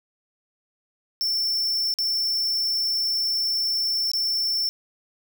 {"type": "tone with dropouts", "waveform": "square", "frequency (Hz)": 5390, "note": "E8", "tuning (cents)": 38, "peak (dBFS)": -22, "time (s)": [1.21, 4.69], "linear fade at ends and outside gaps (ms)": 0, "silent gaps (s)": [[1.939, 1.987], [4.116, 4.135]], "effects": []}